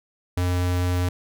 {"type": "tone", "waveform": "square", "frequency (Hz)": 89.5, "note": "F2", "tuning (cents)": 43, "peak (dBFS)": -21, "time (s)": [0.37, 1.09], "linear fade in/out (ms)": 5, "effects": []}